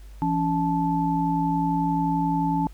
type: tone cluster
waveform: sine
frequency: 169.6 / 280.9 / 873 Hz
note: E3 / C#4 / A5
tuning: +50 / +23 / -14 cents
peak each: -25 dBFS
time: 0.22-2.67 s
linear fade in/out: 0 ms
effects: added 50 Hz sine -40 dBFS peak until 2.73 s + pink hiss -57 dBFS RMS until 2.73 s